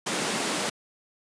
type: high-pass noise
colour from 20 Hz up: pink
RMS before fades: -28 dBFS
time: 0.06-0.7 s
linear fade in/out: 10 ms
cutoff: 190 Hz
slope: 24 dB/octave
effects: resampled to 22050 Hz